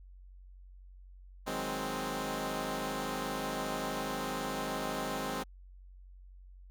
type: chord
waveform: 10% pulse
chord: Ab dominant seventh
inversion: second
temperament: equal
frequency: 155.56 / 185 / 207.7 / 261.6 Hz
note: Eb3 / Gb3 / Ab3 / C4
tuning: 0 / 0 / 0 / 0 cents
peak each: -34 / -35 / -31 / -29 dBFS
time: 1.46-5.44 s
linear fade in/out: 20 ms
effects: added 46 Hz sine -50 dBFS peak until 6.7 s